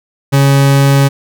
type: tone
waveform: 40% pulse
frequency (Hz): 138.59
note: C#3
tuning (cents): 0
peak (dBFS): -5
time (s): 0.32-1.09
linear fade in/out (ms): 20
effects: none